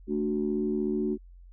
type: chord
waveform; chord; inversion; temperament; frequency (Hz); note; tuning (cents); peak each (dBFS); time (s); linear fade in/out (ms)
sine; D major; second; equal; 220 / 293.7 / 370; A3 / D4 / F#4; 0 / 0 / 0; -29 / -31 / -29; 0.07-1.18; 50
effects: tanh soft clip ceiling -16 dBFS + added 44 Hz sine -47 dBFS peak until 1.52 s